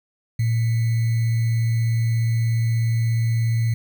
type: tone with sample-and-hold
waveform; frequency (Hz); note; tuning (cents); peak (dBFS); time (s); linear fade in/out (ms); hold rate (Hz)
sine; 114.6; A#2; -29; -17; 0.39-3.74; 5; 2100
effects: none